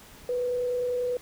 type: tone with frequency modulation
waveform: sine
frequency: 493.4 Hz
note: B4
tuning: 2 cents flat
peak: -25 dBFS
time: 0.29-1.17 s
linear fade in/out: 2 ms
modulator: 30.2 Hz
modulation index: 0.21
effects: pink hiss -50 dBFS RMS until 1.21 s